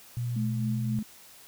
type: tone with pitch glide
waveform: sine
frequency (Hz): 120.4 to 122.58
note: B2 to B2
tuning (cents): -44 to -13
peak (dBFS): -28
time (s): 0.17-0.99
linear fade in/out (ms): 0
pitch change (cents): +31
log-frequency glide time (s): 0.48-0.73
type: tone with tremolo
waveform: sine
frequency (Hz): 214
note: A3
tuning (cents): -48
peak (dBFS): -28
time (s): 0.36-1.03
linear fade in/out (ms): 5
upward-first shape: sine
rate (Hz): 3.8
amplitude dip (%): 45
effects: white hiss -52 dBFS RMS until 1.47 s